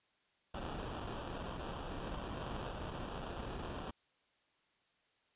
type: noise with sample-and-hold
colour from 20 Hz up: pink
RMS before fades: -43 dBFS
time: 0.54-3.91 s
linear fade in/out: 5 ms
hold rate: 2100 Hz
effects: white hiss -75 dBFS RMS until 5.35 s + resampled to 8000 Hz